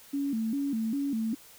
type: tone with vibrato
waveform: sine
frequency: 250 Hz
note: B3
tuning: 21 cents sharp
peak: -27 dBFS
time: 0.13-1.35 s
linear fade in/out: 10 ms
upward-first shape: square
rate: 2.5 Hz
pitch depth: 200 cents each way
effects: white hiss -53 dBFS RMS until 1.58 s